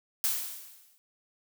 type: noise with exponential decay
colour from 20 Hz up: blue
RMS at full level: -26 dBFS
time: 0.24-0.98 s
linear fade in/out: 0 ms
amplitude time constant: 160 ms
effects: none